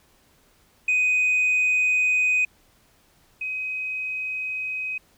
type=tone pair in turn; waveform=sine; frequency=2500 / 2523 Hz; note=D#7 / D#7; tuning=+8 / +23 cents; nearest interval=unison; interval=15 cents; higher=second; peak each=-16 / -26 dBFS; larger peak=first; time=0.88-2.45 / 3.41-4.98 s; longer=neither; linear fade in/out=5 ms; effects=tanh soft clip ceiling -16 dBFS + pink hiss -60 dBFS RMS until 5.17 s